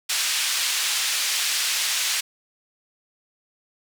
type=band-pass noise; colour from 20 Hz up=pink; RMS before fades=-24 dBFS; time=0.09-2.21 s; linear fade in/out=10 ms; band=2500 to 9300 Hz; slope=12 dB/octave; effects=none